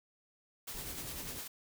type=noise with tremolo; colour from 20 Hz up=white; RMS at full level=-42 dBFS; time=0.67-1.48 s; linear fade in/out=10 ms; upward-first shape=sine; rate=10 Hz; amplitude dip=40%
type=low-pass noise; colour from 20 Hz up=pink; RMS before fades=-49 dBFS; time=0.74-1.39 s; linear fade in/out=5 ms; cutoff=520 Hz; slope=12 dB/octave
effects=none